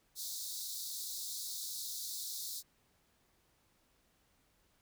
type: high-pass noise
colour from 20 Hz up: pink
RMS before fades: -42 dBFS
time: 0.15-2.63 s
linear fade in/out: 50 ms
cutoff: 3700 Hz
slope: 96 dB/octave
effects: pink hiss -73 dBFS RMS until 4.81 s